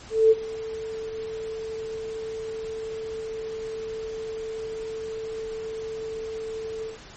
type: tone with ADSR envelope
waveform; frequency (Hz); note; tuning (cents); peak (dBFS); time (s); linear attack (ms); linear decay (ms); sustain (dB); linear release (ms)
sine; 442.9; A4; +11; -11; 0.1-6.98; 210; 32; -19; 110
effects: pink hiss -45 dBFS RMS until 7.16 s + MP3 32 kbps